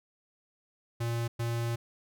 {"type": "tone bursts at uneven times", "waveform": "square", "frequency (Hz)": 117.1, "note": "A#2", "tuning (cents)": 8, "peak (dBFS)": -30, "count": 2, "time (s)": [[1, 1.28], [1.39, 1.76]], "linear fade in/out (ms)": 10, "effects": []}